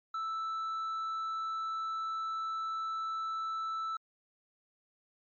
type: tone with tanh clipping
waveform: triangle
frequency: 1318.5 Hz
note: E6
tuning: in tune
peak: -34 dBFS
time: 0.14-3.97 s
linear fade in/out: 5 ms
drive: 8 dB
effects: MP3 64 kbps